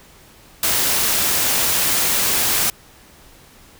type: noise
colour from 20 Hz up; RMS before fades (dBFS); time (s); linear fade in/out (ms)
white; -18; 0.63-2.7; 2
effects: pink hiss -47 dBFS RMS until 3.79 s